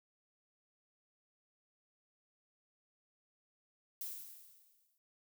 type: noise with exponential decay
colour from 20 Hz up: violet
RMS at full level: -41 dBFS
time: 4.01-4.98 s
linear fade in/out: 1 ms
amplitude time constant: 210 ms
effects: none